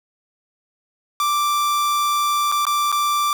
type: tone with dropouts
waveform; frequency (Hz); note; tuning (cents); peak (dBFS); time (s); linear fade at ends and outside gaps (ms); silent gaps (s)
45% pulse; 1174.7; D6; 0; -17; 1.2-3.33; 1; 2.517-2.522 / 2.653-2.667 / 2.918-2.925
effects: none